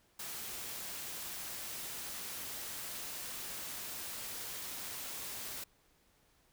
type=noise; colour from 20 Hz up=white; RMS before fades=-43 dBFS; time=0.19-5.64 s; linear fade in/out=5 ms; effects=pink hiss -70 dBFS RMS until 6.52 s